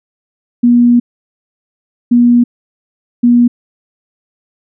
sine tone bursts at uneven times, 240.6 Hz, B3, 45 cents flat, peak -4 dBFS, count 3, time 0.63-1 / 2.11-2.44 / 3.23-3.48 s, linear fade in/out 10 ms, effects none

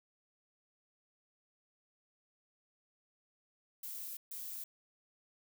violet noise bursts at uneven times, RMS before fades -44 dBFS, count 2, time 3.83-4.17 / 4.31-4.64 s, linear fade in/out 5 ms, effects none

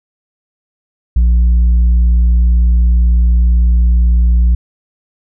sine tone with tanh clipping, 59 Hz, A#1, 22 cents sharp, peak -7 dBFS, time 1.16-4.55 s, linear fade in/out 5 ms, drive 3 dB, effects none

